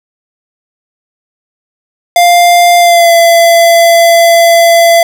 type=tone with pitch glide; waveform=square; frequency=698.5 to 676.3 Hz; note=F5 to E5; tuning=0 to +44 cents; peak=-3 dBFS; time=2.16-5.03 s; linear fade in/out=2 ms; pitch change=-56 cents; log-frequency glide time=2.78-3.12 s; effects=none